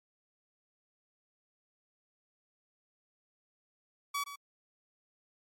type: tone with echo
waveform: sawtooth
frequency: 1138 Hz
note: C#6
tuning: 45 cents sharp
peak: -28 dBFS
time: 4.14-4.24 s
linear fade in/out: 10 ms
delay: 120 ms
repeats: 1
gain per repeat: -11 dB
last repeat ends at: 4.36 s
effects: MP3 64 kbps